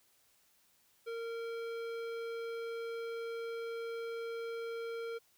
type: tone with hard clipping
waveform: triangle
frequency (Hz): 461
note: A#4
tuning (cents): -19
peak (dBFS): -40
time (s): 1.06-5.19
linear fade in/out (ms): 20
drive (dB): 18
effects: white hiss -70 dBFS RMS until 5.37 s